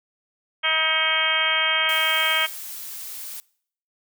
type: harmonic tone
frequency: 317.8 Hz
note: D#4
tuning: 37 cents sharp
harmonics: 2 / 3 / 4 / 5 / 6 / 7 / 8 / 9 / 10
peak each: -33 / -32 / -28 / -28 / -30 / -24 / -30 / -31 / -23 dBFS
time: 0.63-2.47 s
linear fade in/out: 20 ms
type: noise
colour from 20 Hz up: blue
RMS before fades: -35 dBFS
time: 1.89-3.4 s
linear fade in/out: 0 ms
effects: noise-tail reverb RT60 0.6 s tail -23 dB re dry